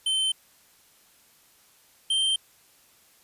square tone pair in turn, 3088 / 3138 Hz, G7 / G7, -27 / +1 cents, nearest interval unison, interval 28 cents, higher second, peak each -23 / -22 dBFS, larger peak second, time 0.06-0.32 / 2.1-2.36 s, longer neither, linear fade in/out 5 ms, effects white hiss -59 dBFS RMS until 3.23 s + resampled to 32000 Hz

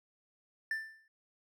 triangle tone with exponential decay, 1774 Hz, A6, 14 cents sharp, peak -28 dBFS, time 0.71-1.08 s, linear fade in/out 2 ms, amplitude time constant 79 ms, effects none

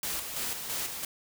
white noise with tremolo, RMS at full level -33 dBFS, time 0.03-1.05 s, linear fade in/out 2 ms, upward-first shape square, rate 3 Hz, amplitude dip 45%, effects none

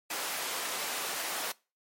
pink high-pass noise, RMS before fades -35 dBFS, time 0.1-1.52 s, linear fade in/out 5 ms, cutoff 580 Hz, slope 12 dB/octave, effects noise-tail reverb RT60 0.3 s tail -23 dB re dry + MP3 64 kbps

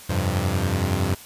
sawtooth chord, F suspended second, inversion none, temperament equal, 87.31 / 98 / 130.81 Hz, F2 / G2 / C3, 0 / 0 / 0 cents, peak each -20 / -20 / -25 dBFS, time 0.09-1.15 s, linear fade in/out 10 ms, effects white hiss -43 dBFS RMS until 1.25 s + resampled to 32000 Hz

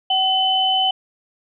sine tone pair together, 758 / 3027 Hz, F#5 / F#7, +42 / +39 cents, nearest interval 2 octaves, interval 2397 cents, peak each -19 / -17 dBFS, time 0.1-0.91 s, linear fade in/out 5 ms, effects none

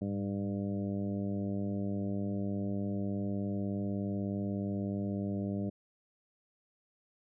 harmonic tone with a mistuned harmonic, 99.8 Hz, G2, 32 cents sharp, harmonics 1 / 2 / 3 / 4 / 5 / 6 / 7, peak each -38 / -34 / -40 / -45 / -48 / -45 / -54 dBFS, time 0.01-5.7 s, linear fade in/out 10 ms, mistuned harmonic 1, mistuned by +56 cents, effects none

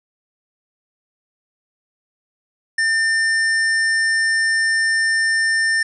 square tone, 1800 Hz, A6, 39 cents sharp, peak -16 dBFS, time 2.78-5.83 s, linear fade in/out 5 ms, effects resampled to 24000 Hz + 8-bit

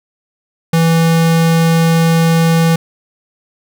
square tone, 164.81 Hz, E3, in tune, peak -9 dBFS, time 0.73-2.76 s, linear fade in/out 5 ms, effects none

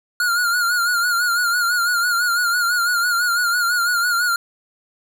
square tone with vibrato, 1423 Hz, F6, 32 cents sharp, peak -17 dBFS, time 0.2-4.36 s, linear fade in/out 2 ms, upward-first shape sine, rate 6 Hz, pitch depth 59 cents each way, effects none

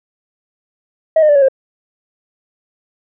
sine tone with pitch steps, 638 / 610.2 / 583.7 / 558.3 / 534 Hz, D#5 / D#5 / D5 / C#5 / C5, +43 / -34 / -11 / +12 / +35 cents, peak -5 dBFS, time 1.16-1.485 s, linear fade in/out 5 ms, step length 65 ms, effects tanh soft clip ceiling -4 dBFS

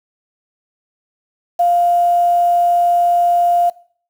sine tone with quantisation, 698.5 Hz, F5, in tune, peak -10 dBFS, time 1.59-3.7 s, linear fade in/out 10 ms, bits 6, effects noise-tail reverb RT60 0.5 s tail -21 dB re dry

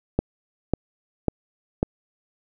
click train, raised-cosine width 2 ms, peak -6 dBFS, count 4, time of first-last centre 0.19-1.829 s, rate 1.83 Hz, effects none

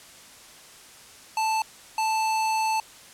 square tone bursts at uneven times, 880 Hz, A5, in tune, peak -23 dBFS, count 2, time 1.37-1.62 / 1.98-2.8 s, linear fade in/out 2 ms, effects white hiss -48 dBFS RMS until 3.13 s + low-pass 10000 Hz 12 dB/octave

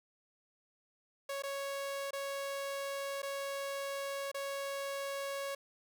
sawtooth tone with dropouts, 554.4 Hz, C#5, in tune, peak -33 dBFS, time 1.29-5.55 s, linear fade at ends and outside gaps 5 ms, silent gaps 1.423-1.435 / 2.108-2.131 / 3.22-3.229 / 4.316-4.344 s, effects none

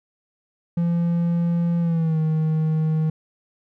triangle tone with pitch glide, 170.7 to 157.44 Hz, F3 to D#3, -39 to +21 cents, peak -16 dBFS, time 0.77-3.1 s, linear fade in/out 5 ms, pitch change -140 cents, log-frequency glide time 1.8-2.19 s, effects none

